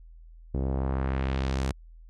sawtooth tone with low-pass filter sweep, 66.4 Hz, C2, 26 cents sharp, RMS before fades -28 dBFS, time 0.54-1.72 s, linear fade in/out 5 ms, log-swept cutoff 420 to 9100 Hz, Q 1.1, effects added 41 Hz sine -46 dBFS peak until 2.09 s

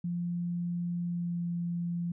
sine tone with pitch glide, 173.8 to 172.3 Hz, F3 to F3, -8 to -23 cents, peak -30 dBFS, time 0.04-2.12 s, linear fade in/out 5 ms, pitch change -15 cents, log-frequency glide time 1.05-1.45 s, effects none

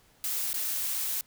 blue noise with dropouts, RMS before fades -31 dBFS, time 0.24-1.21 s, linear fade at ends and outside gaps 1 ms, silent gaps 0.531-0.542 s, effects pink hiss -62 dBFS RMS until 1.26 s

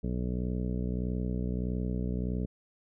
harmonic tone, 61.6 Hz, B1, 4 cents flat, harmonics 1 / 2 / 3 / 4 / 5 / 6 / 7 / 8 / 9 / 10, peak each -33 / -37 / -34 / -39 / -44 / -50 / -42 / -52 / -51 / -55 dBFS, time 0.03-2.46 s, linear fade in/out 10 ms, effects none

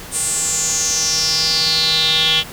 square tone with band-pass filter sweep, 159.3 Hz, D#3, 41 cents sharp, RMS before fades -17 dBFS, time 0.11-2.44 s, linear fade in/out 50 ms, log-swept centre 8800 to 3200 Hz, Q 6.9, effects pink hiss -34 dBFS RMS until 2.52 s

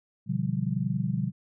sine chord, G dominant seventh, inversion first, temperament equal with one note detuned, 123.47 / 145.06 / 174.61 / 196 Hz, B2 / D3 / F3 / G3, 0 / -21 / 0 / 0 cents, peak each -31 dBFS, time 0.26-1.32 s, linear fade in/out 50 ms, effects none

